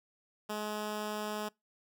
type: tone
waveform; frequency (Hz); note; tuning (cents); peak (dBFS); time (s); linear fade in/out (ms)
10% pulse; 211.5; G#3; +32; -27; 0.49-1.49; 10
effects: noise-tail reverb RT60 0.2 s tail -25 dB re dry